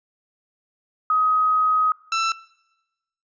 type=tone pair in turn; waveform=sine / sawtooth; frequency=1260 / 1332.5 Hz; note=D#6 / E6; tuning=+21 / +18 cents; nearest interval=minor second; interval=97 cents; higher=second; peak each=-16 dBFS; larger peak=neither; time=1.1-1.92 / 2.12-2.32 s; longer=first; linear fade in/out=2 ms; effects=noise-tail reverb RT60 1.0 s tail -21 dB re dry + resampled to 16000 Hz